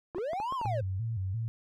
clicks, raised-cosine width 1 ms, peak -26 dBFS, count 7, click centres 0.148 / 0.183 / 0.333 / 0.401 / 0.524 / 0.614 / 0.657 s
triangle linear two-way sweep, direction up then down, 323.4 to 1100 to 499.7 Hz, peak -29 dBFS, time 0.15-0.81 s, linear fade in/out 10 ms, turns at 0.54 s
sine tone with vibrato, 103.83 Hz, G#2, in tune, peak -30 dBFS, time 0.65-1.48 s, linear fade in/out 0 ms, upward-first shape square, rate 2.9 Hz, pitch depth 160 cents each way
effects none

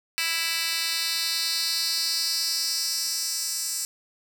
10% pulse tone with high-pass filter sweep, 329.6 Hz, E4, in tune, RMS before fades -27 dBFS, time 0.18-3.85 s, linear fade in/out 0 ms, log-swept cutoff 2900 to 6800 Hz, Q 2.7, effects none

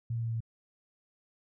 sine tone with pitch steps, 116.54 / 115.73 / 114.94 / 114.14 / 113.35 Hz, A#2 / A#2 / A#2 / A#2 / A#2, 0 / -12 / -24 / -36 / -48 cents, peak -30 dBFS, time 0.1-0.405 s, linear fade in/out 5 ms, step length 61 ms, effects none

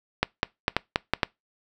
clicks, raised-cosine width 0.3 ms, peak -4 dBFS, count 7, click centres 0.23 / 0.431 / 0.681 / 0.766 / 0.959 / 1.136 / 1.232 s, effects noise-tail reverb RT60 0.2 s tail -24 dB re dry

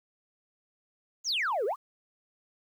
sine exponential two-way sweep, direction down then up, 7050 to 380.3 to 1275 Hz, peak -25 dBFS, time 1.24-1.76 s, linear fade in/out 50 ms, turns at 1.65 s, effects tanh soft clip ceiling -24 dBFS + 10-bit

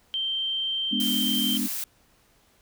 sine tone, 3136 Hz, G7, in tune, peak -25 dBFS, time 0.14-1.57 s, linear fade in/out 0 ms
sine chord, G# diminished, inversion none, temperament equal, 207.7 / 246.9 / 293.7 Hz, G#3 / B3 / D4, 0 / 0 / 0 cents, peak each -29 / -29 / -32 dBFS, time 0.91-1.68 s, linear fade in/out 20 ms
blue noise, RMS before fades -31 dBFS, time 1-1.84 s, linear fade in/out 2 ms
effects pink hiss -62 dBFS RMS until 2.61 s

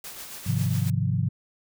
white noise with tremolo, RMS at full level -38 dBFS, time 0.04-0.9 s, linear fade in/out 2 ms, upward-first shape sine, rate 7.3 Hz, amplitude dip 40%
sine chord, F minor seventh, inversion first, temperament equal, 103.83 / 130.81 / 155.56 / 174.61 Hz, Ab2 / C3 / Eb3 / F3, 0 / 0 / 0 / 0 cents, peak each -26 / -26 / -30 / -29 dBFS, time 0.46-1.29 s, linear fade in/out 10 ms
effects none

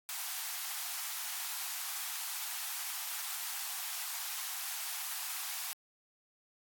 white high-pass noise, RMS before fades -39 dBFS, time 0.09-5.73 s, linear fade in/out 0 ms, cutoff 700 Hz, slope 96 dB/octave, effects AAC 64 kbps

